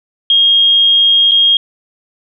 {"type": "tone with dropouts", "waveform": "sine", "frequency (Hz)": 3248, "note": "G#7", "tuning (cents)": -39, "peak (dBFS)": -6, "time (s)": [0.3, 1.57], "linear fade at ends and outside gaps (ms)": 2, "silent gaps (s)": [1.312, 1.317], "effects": []}